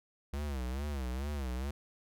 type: tone with vibrato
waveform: square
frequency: 67.7 Hz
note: C#2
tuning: 40 cents flat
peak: -35 dBFS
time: 0.33-1.71 s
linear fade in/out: 5 ms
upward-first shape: sine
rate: 2.3 Hz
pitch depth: 160 cents each way
effects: none